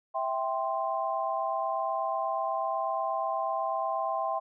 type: chord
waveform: sine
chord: C major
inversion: first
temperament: equal with one note detuned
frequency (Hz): 655.8 / 784 / 1046.5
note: E5 / G5 / C6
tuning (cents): -9 / 0 / 0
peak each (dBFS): -32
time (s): 0.14-4.4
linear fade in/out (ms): 20
effects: none